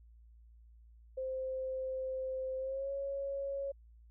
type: tone with pitch glide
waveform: sine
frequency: 522 to 553 Hz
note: C5 to C#5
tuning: -4 to -4 cents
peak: -35 dBFS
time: 1.17-3.72 s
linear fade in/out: 10 ms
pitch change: +100 cents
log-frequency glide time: 2.58-2.91 s
effects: added 57 Hz sine -56 dBFS peak until 4.1 s